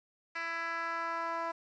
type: tone with band-pass filter sweep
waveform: 10% pulse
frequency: 333 Hz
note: E4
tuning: 18 cents sharp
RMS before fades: -36 dBFS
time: 0.35-1.52 s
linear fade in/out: 10 ms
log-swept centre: 2100 to 880 Hz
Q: 1.7
effects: resampled to 16000 Hz + 10-bit